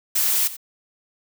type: noise with echo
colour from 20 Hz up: blue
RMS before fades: -20 dBFS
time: 0.15-0.48 s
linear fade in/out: 10 ms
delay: 89 ms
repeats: 1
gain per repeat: -15 dB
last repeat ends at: 0.569 s
effects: none